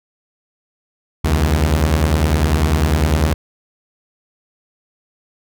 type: beating tone pair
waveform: sawtooth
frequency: 69.3 / 79.3 Hz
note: C#2 / D#2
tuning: 0 / +33 cents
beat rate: 10 Hz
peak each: -13 / -11 dBFS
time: 1.24-3.34 s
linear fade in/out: 10 ms
effects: none